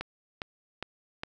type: click train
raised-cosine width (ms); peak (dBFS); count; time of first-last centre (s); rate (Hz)
0.3; -18; 4; 0.01-1.234; 2.45
effects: none